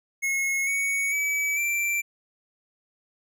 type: tone with pitch steps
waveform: square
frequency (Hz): 2173 / 2230 / 2289 / 2349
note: C#7 / C#7 / D7 / D7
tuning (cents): -35 / +10 / -45 / 0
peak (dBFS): -24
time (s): 0.22-2.02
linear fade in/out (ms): 20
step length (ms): 450
effects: none